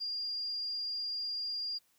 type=tone; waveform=sine; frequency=4808 Hz; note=D8; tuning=40 cents sharp; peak=-34 dBFS; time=0-1.79 s; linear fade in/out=20 ms; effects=white hiss -71 dBFS RMS until 1.98 s